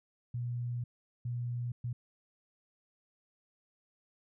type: tone bursts at uneven times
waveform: sine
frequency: 121 Hz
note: B2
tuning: 35 cents flat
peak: -33 dBFS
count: 3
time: 0.34-0.84 / 1.25-1.72 / 1.84-1.93 s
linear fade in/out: 5 ms
effects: none